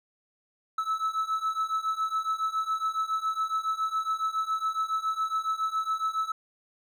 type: beating tone pair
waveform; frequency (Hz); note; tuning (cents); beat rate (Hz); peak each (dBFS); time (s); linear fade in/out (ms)
triangle; 1300 / 1307.2; E6 / E6; -24 / -15; 7.2; -29 / -27; 0.78-6.32; 5
effects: none